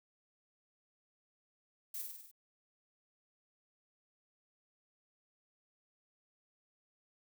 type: noise with echo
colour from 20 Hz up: violet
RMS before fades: -42 dBFS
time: 1.94-2.02 s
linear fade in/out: 5 ms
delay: 49 ms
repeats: 6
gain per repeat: -3 dB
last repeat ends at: 2.314 s
effects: none